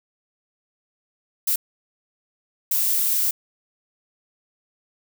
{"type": "noise bursts at uneven times", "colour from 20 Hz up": "violet", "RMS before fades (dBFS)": -21, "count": 2, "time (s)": [[1.47, 1.56], [2.71, 3.31]], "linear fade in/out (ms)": 5, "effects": []}